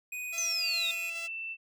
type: tone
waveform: square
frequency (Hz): 2489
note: D#7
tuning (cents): 0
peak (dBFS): -36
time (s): 0.12-1.1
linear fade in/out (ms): 5
type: tone with tremolo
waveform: 5% pulse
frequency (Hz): 671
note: E5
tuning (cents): +31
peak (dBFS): -30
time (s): 0.32-1.28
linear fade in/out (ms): 20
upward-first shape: square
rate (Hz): 2.4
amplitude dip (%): 35
type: exponential sweep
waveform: sine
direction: down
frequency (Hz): 6290 to 3595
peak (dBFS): -29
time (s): 0.38-0.91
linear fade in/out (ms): 0
type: tone with pitch glide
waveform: sine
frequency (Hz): 2744 to 2669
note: F7 to E7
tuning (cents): -31 to +21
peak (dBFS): -35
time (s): 0.6-1.57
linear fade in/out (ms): 50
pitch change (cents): -48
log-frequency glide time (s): 0.75-1.02
effects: none